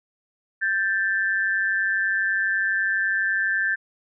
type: tone pair together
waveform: sine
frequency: 1568 / 1760 Hz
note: G6 / A6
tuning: 0 / 0 cents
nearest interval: major second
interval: 200 cents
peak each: -23 / -23 dBFS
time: 0.61-3.76 s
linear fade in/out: 20 ms
effects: none